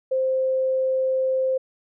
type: tone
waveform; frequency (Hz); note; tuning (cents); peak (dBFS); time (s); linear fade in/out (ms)
sine; 523; C5; -1; -19; 0.11-1.58; 10
effects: none